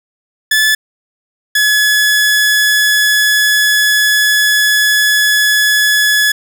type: tone pair in turn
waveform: sawtooth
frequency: 1731 / 1701.3 Hz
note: A6 / G#6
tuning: -29 / +41 cents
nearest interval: unison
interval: 30 cents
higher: first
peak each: -5 dBFS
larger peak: neither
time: 0.51-0.75 / 1.55-6.32 s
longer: second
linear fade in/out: 5 ms
effects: none